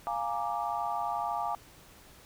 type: chord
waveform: sine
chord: Bb dominant seventh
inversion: second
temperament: equal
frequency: 698.5 / 830.6 / 932.3 / 1174.7 Hz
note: F5 / Ab5 / Bb5 / D6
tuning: 0 / 0 / 0 / 0 cents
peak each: -35 / -34 / -37 / -36 dBFS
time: 0.07-1.55 s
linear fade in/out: 0 ms
effects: pink hiss -55 dBFS RMS until 2.25 s